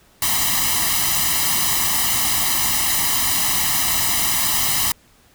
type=noise with comb filter; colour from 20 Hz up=white; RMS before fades=-19 dBFS; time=0.22-4.92 s; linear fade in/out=2 ms; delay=1 ms; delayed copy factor=+1; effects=pink hiss -54 dBFS RMS until 5.34 s